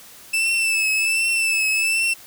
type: tone with vibrato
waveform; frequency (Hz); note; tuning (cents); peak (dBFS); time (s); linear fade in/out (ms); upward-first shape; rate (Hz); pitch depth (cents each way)
40% pulse; 2639; E7; +1; -17; 0.33-2.14; 10; triangle; 1.3; 50
effects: white hiss -44 dBFS RMS until 2.26 s